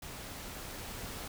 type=noise with level ramp; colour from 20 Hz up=pink; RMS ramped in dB=-45 to -42 dBFS; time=0.02-1.28 s; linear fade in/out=5 ms; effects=none